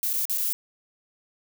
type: noise with dropouts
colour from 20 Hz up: violet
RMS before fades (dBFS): -26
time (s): 0.03-0.53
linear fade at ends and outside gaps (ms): 0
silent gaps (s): 0.131-0.137 / 0.253-0.297 / 0.375-0.382
effects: none